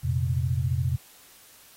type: chord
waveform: sine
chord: F suspended fourth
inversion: none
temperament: equal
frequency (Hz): 87.31 / 116.54 / 130.81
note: F2 / Bb2 / C3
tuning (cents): 0 / 0 / 0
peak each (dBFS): -27 / -29 / -26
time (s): 0.03-0.97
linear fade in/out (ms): 20
effects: white hiss -53 dBFS RMS until 1.76 s + AAC 48 kbps